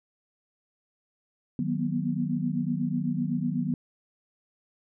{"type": "chord", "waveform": "sine", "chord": "B major seventh", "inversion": "first", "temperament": "equal with one note detuned", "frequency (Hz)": [155.56, 185, 238.9, 246.9], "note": ["D#3", "F#3", "A#3", "B3"], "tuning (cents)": [0, 0, 43, 0], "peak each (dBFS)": -31, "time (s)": [1.59, 3.74], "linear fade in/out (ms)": 2, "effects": []}